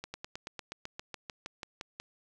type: slowing click train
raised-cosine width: 0.2 ms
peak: -22 dBFS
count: 15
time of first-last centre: 0.04-2 s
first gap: 100 ms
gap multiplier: 1.05
effects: none